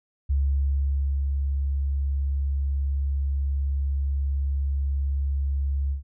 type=tone with ADSR envelope; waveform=sine; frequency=69.3 Hz; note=C#2; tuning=in tune; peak=-19 dBFS; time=0.29-6.03 s; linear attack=15 ms; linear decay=950 ms; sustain=-3 dB; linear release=120 ms; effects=none